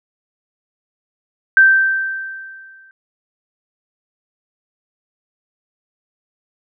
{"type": "tone with exponential decay", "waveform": "sine", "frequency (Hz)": 1560, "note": "G6", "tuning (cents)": -9, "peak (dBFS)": -4, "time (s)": [1.57, 2.91], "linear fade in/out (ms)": 1, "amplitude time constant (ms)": 290, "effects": []}